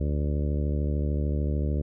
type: harmonic tone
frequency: 73.42 Hz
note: D2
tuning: in tune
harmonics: 1 / 2 / 3 / 4 / 5 / 6 / 7 / 8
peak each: -25 / -31 / -35 / -37 / -39 / -41 / -42 / -43 dBFS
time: 0-1.82 s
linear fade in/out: 10 ms
effects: none